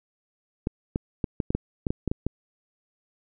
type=clicks; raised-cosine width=3 ms; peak=-12 dBFS; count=11; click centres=0.671 / 0.959 / 1.242 / 1.402 / 1.505 / 1.55 / 1.868 / 1.905 / 2.077 / 2.115 / 2.266 s; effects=none